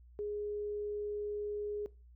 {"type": "tone", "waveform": "sine", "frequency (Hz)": 415.3, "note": "G#4", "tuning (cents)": 0, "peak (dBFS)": -35, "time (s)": [0.19, 1.86], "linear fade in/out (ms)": 0, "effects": ["noise-tail reverb RT60 0.3 s tail -20 dB re dry", "added 60 Hz sine -55 dBFS peak until 2.15 s"]}